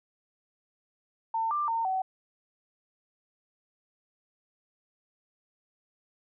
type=tone with pitch steps; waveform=sine; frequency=901 / 1185 / 912 / 756 Hz; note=A5 / D6 / A#5 / F#5; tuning=+41 / +15 / -38 / +37 cents; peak=-26 dBFS; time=1.34-2.02 s; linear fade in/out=5 ms; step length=170 ms; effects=none